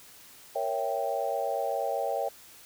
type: chord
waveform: sine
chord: A# diminished seventh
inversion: none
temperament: equal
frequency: 466.2 / 554.4 / 659.3 / 784 Hz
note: A#4 / C#5 / E5 / G5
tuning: 0 / 0 / 0 / 0 cents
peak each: -35 / -32 / -33 / -32 dBFS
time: 0.55-2.29 s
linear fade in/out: 10 ms
effects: white hiss -52 dBFS RMS until 2.65 s